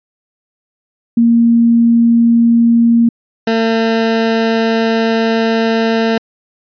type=tone pair in turn; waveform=sine / 20% pulse; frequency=233.1 / 225.9 Hz; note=A#3 / A3; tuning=0 / +46 cents; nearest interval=minor second; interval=54 cents; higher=first; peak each=-6 dBFS; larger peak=neither; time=1.17-3.09 / 3.47-6.18 s; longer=second; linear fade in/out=5 ms; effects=resampled to 11025 Hz